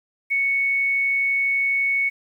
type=tone; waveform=sine; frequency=2217 Hz; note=C#7; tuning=in tune; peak=-18 dBFS; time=0.3-2.1 s; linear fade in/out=20 ms; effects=9-bit